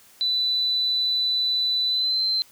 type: tone with pitch glide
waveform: sine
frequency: 3986 to 4098 Hz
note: B7 to C8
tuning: +15 to -37 cents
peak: -20 dBFS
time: 0.21-2.42 s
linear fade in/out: 0 ms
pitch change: +48 cents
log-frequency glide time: 1.87-2.22 s
effects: white hiss -53 dBFS RMS until 2.51 s